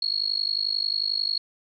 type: tone with amplitude modulation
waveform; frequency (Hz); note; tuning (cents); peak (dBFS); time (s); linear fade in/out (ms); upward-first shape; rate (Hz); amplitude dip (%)
sine; 4316; C#8; -47; -19; 0.02-1.38; 5; sine; 51.2; 100
effects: none